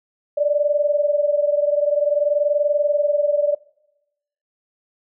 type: tone pair together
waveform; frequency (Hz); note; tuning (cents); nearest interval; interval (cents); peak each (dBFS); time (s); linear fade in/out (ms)
sine; 581.5 / 602; D5 / D5; -17 / +43; minor second; 60; -17 / -21; 0.37-3.55; 10
effects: noise-tail reverb RT60 0.9 s tail -22 dB re dry